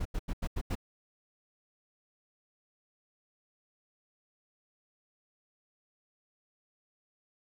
brown noise bursts, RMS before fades -32 dBFS, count 6, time 0-0.754 s, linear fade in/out 10 ms, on 54 ms, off 86 ms, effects none

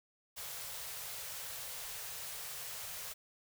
white band-stop noise, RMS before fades -44 dBFS, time 0.36-3.14 s, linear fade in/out 20 ms, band 170 to 420 Hz, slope 96 dB/octave, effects none

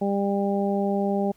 harmonic tone, 199.3 Hz, G3, 29 cents sharp, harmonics 1 / 2 / 3 / 4, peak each -24 / -27 / -29 / -30 dBFS, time 0.01-1.32 s, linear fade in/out 10 ms, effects pink hiss -61 dBFS RMS until 1.36 s

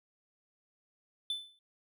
triangle tone with exponential decay, 3515 Hz, A7, 2 cents flat, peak -28 dBFS, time 1.3-1.59 s, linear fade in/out 2 ms, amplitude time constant 62 ms, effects none

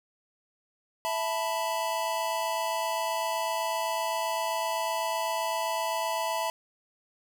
square chord, E suspended fourth, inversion none, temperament equal, 659.3 / 880 / 987.8 Hz, E5 / A5 / B5, 0 / 0 / 0 cents, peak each -33 dBFS, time 1.05-6.5 s, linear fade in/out 0 ms, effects none

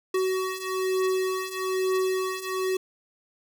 square beating tone pair, 374.5 / 375.6 Hz, F#4 / F#4, +21 / +26 cents, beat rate 1.1 Hz, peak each -30 / -27 dBFS, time 0.14-2.77 s, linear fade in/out 5 ms, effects none

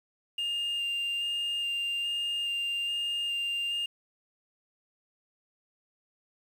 sine tone with vibrato, 2809 Hz, F7, 9 cents sharp, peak -26 dBFS, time 0.38-3.86 s, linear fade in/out 5 ms, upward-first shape square, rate 1.2 Hz, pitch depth 8 cents each way, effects tanh soft clip ceiling -28 dBFS + 9-bit

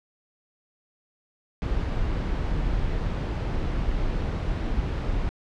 brown noise, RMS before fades -26 dBFS, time 1.62-5.29 s, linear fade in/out 0 ms, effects low-pass 4000 Hz 12 dB/octave

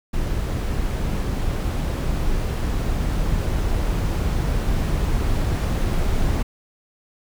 brown noise with level ramp, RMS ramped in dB -23 to -20 dBFS, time 0.13-6.43 s, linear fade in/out 10 ms, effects none

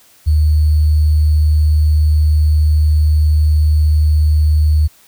sine tone with sample-and-hold, 76.4 Hz, D#2, 31 cents flat, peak -8 dBFS, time 0.26-4.88 s, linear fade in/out 20 ms, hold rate 4410 Hz, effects white hiss -48 dBFS RMS until 5.07 s

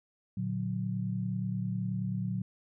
sine chord, Bb augmented, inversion none, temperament equal, 116.54 / 146.83 / 185 Hz, Bb2 / D3 / F#3, 0 / 0 / 0 cents, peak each -34 / -39 / -33 dBFS, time 0.37-2.42 s, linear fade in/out 5 ms, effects none

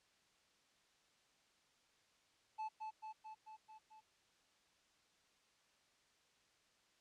triangle tone with echo, 870 Hz, A5, 20 cents flat, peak -39 dBFS, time 2.58-2.69 s, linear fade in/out 20 ms, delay 220 ms, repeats 6, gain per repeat -3 dB, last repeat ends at 4.01 s, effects white hiss -74 dBFS RMS until 7 s + low-pass 6000 Hz 12 dB/octave

